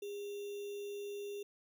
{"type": "tone with sample-and-hold", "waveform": "sine", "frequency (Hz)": 406.4, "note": "G#4", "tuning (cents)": -38, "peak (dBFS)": -40, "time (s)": [0.02, 1.43], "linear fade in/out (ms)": 5, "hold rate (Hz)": 3150, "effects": []}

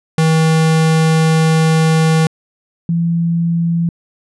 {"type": "tone pair in turn", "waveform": ["square", "sine"], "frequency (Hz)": [160, 168.6], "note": ["D#3", "E3"], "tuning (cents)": [49, 39], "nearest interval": "minor second", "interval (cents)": 90, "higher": "second", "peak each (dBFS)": [-10, -12], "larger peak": "first", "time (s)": [[0.18, 2.27], [2.89, 3.89]], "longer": "first", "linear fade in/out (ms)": 2, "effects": ["resampled to 24000 Hz"]}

